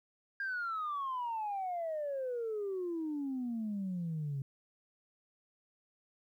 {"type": "exponential sweep", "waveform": "sine", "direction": "down", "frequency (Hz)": [1620, 134.3], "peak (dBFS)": -33, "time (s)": [0.4, 4.42], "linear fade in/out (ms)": 2, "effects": ["tanh soft clip ceiling -31 dBFS", "12-bit"]}